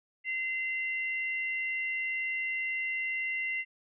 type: tone pair together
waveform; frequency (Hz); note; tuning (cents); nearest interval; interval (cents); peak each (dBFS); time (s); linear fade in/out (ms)
sine; 2059 / 2749; C7 / F7; -28 / -28; perfect fourth; 500; -31 / -37; 0.24-3.65; 50
effects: none